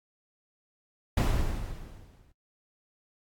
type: noise with exponential decay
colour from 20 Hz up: brown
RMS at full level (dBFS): -20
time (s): 1.17-2.32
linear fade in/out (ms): 5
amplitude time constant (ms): 250
effects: noise-tail reverb RT60 0.1 s tail -20 dB re dry + AAC 64 kbps